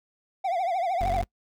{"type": "tone with vibrato", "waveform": "triangle", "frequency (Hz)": 722, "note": "F#5", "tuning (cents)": -43, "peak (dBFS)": -22, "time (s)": [0.44, 1.22], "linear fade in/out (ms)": 10, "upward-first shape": "triangle", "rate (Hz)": 13, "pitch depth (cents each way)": 160}
{"type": "tone", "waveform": "30% pulse", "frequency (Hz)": 46.25, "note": "F#1", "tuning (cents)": 0, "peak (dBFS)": -26, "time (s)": [1.01, 1.24], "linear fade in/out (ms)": 0}
{"effects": ["noise-tail reverb RT60 0.1 s tail -23 dB re dry"]}